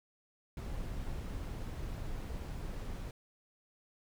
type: noise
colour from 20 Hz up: brown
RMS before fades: -40 dBFS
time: 0.57-3.11 s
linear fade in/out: 2 ms
effects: none